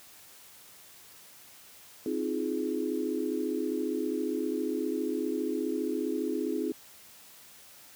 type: chord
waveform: sine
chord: F minor seventh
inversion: second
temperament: just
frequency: 261.9 / 314.3 / 349.2 / 419.1 Hz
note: C4 / Eb4 / F4 / Ab4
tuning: +2 / +18 / 0 / +16 cents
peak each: -34 / -33 / -35 / -34 dBFS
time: 2.06-6.72 s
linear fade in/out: 2 ms
effects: white hiss -53 dBFS RMS until 7.95 s + high-pass 60 Hz 12 dB/octave